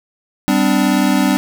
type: chord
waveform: square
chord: G suspended fourth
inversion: none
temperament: equal with one note detuned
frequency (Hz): 196 / 255.1 / 293.7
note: G3 / C4 / D4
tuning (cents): 0 / -44 / 0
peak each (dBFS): -17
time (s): 0.48-1.37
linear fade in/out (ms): 0
effects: 7-bit